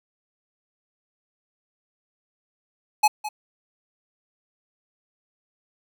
square tone with echo, 848 Hz, G#5, 36 cents sharp, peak -14 dBFS, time 3.03-3.08 s, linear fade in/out 10 ms, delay 210 ms, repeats 1, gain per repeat -14 dB, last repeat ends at 3.29 s, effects none

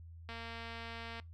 click train, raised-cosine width 0.3 ms, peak -30 dBFS, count 210, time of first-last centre 0.29-1.199 s, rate 230 Hz, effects noise-tail reverb RT60 0.2 s tail -22 dB re dry + added 83 Hz sine -49 dBFS peak until 1.33 s

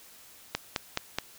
click train, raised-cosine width 0.2 ms, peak -10 dBFS, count 4, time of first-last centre 0.55-1.186 s, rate 4.72 Hz, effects white hiss -53 dBFS RMS until 1.38 s

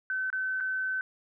sine tone with dropouts, 1526 Hz, G6, 47 cents flat, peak -28 dBFS, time 0.1-1.01 s, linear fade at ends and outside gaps 1 ms, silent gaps 0.302-0.328 / 0.603-0.607 s, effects none

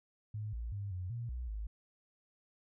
sine tone with pitch steps, 106.5 / 57.5 / 100.7 / 90.8 / 118.1 / 61.3 / 52.8 Hz, G#2 / A#1 / G2 / F#2 / A#2 / B1 / G#1, +44 / -23 / +47 / -32 / +23 / -12 / +29 cents, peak -37 dBFS, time 0.34-1.67 s, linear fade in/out 5 ms, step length 190 ms, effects none

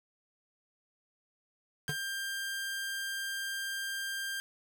sawtooth tone, 1591 Hz, G6, 25 cents sharp, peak -31 dBFS, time 1.88-4.4 s, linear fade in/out 0 ms
square tone with exponential decay, 146.83 Hz, D3, in tune, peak -30 dBFS, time 1.89-1.97 s, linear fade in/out 2 ms, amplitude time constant 17 ms
effects none

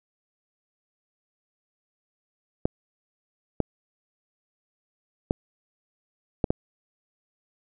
clicks, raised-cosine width 2 ms, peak -8 dBFS, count 5, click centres 2.655 / 3.603 / 5.309 / 6.442 / 6.505 s, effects none

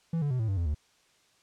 triangle tone with pitch steps, 165.4 / 144.82 / 126.81 / 111.03 / 97.22 / 85.12 / 74.53 Hz, E3 / D3 / B2 / A2 / G2 / F2 / D2, +6 / -24 / +46 / +16 / -14 / -44 / +26 cents, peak -24 dBFS, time 0.13-0.746 s, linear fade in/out 5 ms, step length 88 ms, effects white hiss -65 dBFS RMS until 1.42 s + low-pass 7000 Hz 12 dB/octave

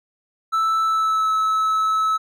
triangle tone with pitch glide, 1318.5 to 1298.8 Hz, E6 to E6, 0 to -26 cents, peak -15 dBFS, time 0.52-2.18 s, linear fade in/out 20 ms, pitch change -26 cents, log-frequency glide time 0.83-1.31 s, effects none

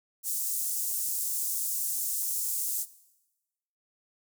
pink high-pass noise, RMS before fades -31 dBFS, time 0.23-2.86 s, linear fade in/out 50 ms, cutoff 7400 Hz, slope 24 dB/octave, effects noise-tail reverb RT60 1.0 s tail -18 dB re dry

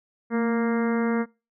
harmonic tone with a mistuned harmonic, 233.1 Hz, A#3, in tune, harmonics 1 / 2 / 3 / 4 / 5 / 6 / 7 / 8 / 9, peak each -22 / -27 / -37 / -36 / -37 / -37 / -39 / -41 / -41 dBFS, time 0.3-1.26 s, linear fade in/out 50 ms, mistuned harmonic 1, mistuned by -36 cents, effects noise-tail reverb RT60 0.3 s tail -25 dB re dry

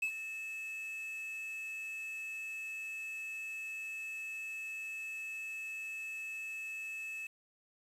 triangle tone with ADSR envelope, 2601 Hz, E7, 24 cents flat, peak -28 dBFS, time 0.02-7.27 s, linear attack 8 ms, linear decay 80 ms, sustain -10 dB, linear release 5 ms, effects resampled to 32000 Hz + 9-bit

